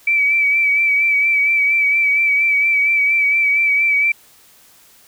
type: tone with vibrato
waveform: sine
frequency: 2303 Hz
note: D7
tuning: 34 cents flat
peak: -12 dBFS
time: 0.07-4.12 s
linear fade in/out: 5 ms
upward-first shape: sine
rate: 4.3 Hz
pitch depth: 35 cents each way
effects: white hiss -49 dBFS RMS until 5.07 s